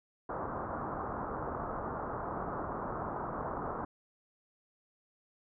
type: low-pass noise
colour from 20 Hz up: white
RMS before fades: -38 dBFS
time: 0.29-3.85 s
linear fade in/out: 5 ms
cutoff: 1300 Hz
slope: 48 dB/octave
effects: none